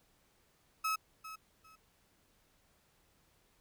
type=tone with echo; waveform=35% pulse; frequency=1288 Hz; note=E6; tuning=41 cents flat; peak=-30 dBFS; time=0.84-0.96 s; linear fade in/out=10 ms; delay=400 ms; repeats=2; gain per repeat=-13 dB; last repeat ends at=1.76 s; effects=pink hiss -71 dBFS RMS until 3.6 s